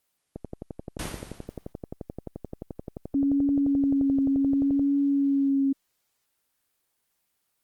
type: click train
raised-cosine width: 2 ms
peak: -21 dBFS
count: 52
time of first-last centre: 0.36-4.795 s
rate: 11.5 Hz
type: noise with exponential decay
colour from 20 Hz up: pink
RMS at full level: -30 dBFS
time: 0.99-1.73 s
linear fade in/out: 5 ms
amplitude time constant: 160 ms
type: tone with vibrato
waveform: sine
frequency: 277.2 Hz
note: C#4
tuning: in tune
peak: -20 dBFS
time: 3.14-5.73 s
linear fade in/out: 10 ms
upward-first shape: triangle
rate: 0.68 Hz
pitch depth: 28 cents each way
effects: white hiss -75 dBFS RMS until 7.63 s + Opus 24 kbps